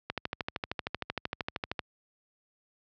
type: click train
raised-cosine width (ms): 0.3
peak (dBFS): -15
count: 23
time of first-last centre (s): 0.1-1.792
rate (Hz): 13
effects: high-pass 60 Hz 12 dB/octave + low-pass 5000 Hz 12 dB/octave